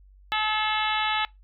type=harmonic tone with a mistuned harmonic; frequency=430 Hz; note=A4; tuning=40 cents flat; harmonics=2 / 3 / 4 / 5 / 6 / 7 / 8 / 9; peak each=-28 / -30 / -31 / -32 / -33 / -33 / -34 / -35 dBFS; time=0.32-1.25 s; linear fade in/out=0 ms; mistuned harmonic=6; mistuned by=+49 cents; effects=noise-tail reverb RT60 0.2 s tail -23 dB re dry + added 48 Hz sine -50 dBFS peak until 1.43 s